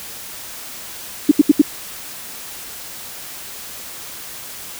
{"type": "tone bursts", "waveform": "sine", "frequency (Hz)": 294.2, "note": "D4", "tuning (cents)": 3, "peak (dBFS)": -4, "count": 4, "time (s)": [1.29, 1.617], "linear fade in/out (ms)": 5, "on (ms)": 24, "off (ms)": 77, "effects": ["white hiss -33 dBFS RMS until 4.79 s"]}